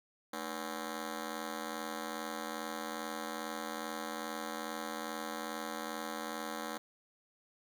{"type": "ring-modulated tone", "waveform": "10% pulse", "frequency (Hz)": 263.9, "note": "C4", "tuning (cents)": 15, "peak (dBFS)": -27, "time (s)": [0.33, 6.78], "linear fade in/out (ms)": 5, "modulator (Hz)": 41.2, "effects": ["10-bit"]}